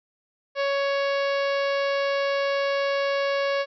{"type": "harmonic tone", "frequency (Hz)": 557, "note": "C#5", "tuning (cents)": 8, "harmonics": [1, 2, 3, 4, 5, 6, 7, 8, 9, 10], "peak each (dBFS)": [-23, -31, -32, -35, -37, -42, -42, -41, -45, -47], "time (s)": [0.55, 3.66], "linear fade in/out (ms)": 50, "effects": []}